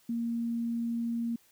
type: tone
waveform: sine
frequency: 233.1 Hz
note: A#3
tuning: in tune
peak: -29 dBFS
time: 0.09-1.36 s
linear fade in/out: 5 ms
effects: white hiss -64 dBFS RMS until 1.51 s